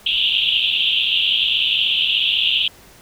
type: band-pass noise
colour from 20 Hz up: white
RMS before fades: -18 dBFS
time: 0.06-2.68 s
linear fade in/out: 5 ms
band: 2700 to 3500 Hz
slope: 96 dB/octave
effects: pink hiss -46 dBFS RMS until 3.01 s